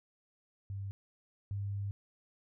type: tone pair in turn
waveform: sine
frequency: 98.6 / 100.03 Hz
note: G2 / G2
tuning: +11 / +36 cents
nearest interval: unison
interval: 25 cents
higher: second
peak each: -37 / -34 dBFS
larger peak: second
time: 0.7-0.91 / 1.51-1.91 s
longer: second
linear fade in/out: 0 ms
effects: none